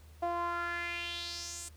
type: tone with band-pass filter sweep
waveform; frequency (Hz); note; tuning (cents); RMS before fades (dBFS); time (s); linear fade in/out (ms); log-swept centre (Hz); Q
sawtooth; 345.1; F4; -21; -37; 0.22-1.69; 10; 720 to 8600; 3.6
effects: added 77 Hz sine -52 dBFS peak until 1.76 s + pink hiss -63 dBFS RMS until 1.76 s